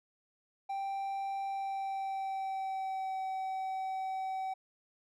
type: tone with pitch glide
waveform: triangle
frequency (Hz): 784 to 762.1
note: G5 to G5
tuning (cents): 0 to -49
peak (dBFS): -32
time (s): 0.69-4.54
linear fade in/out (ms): 10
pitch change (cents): -49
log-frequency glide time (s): 1.46-3.21
effects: none